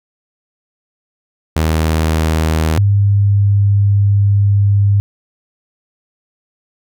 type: tone pair in turn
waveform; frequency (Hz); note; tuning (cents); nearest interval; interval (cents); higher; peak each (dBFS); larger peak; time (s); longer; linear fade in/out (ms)
sawtooth / sine; 79.4 / 100.84; D#2 / G2; +36 / +49; major third; 413; second; -8; neither; 1.56-2.78 / 2.78-5; second; 0
effects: none